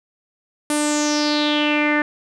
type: tone with low-pass filter sweep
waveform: sawtooth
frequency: 297.7 Hz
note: D4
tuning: 24 cents sharp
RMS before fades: -19 dBFS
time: 0.7-2.02 s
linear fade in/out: 2 ms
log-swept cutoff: 9900 to 1800 Hz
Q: 5.4
effects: none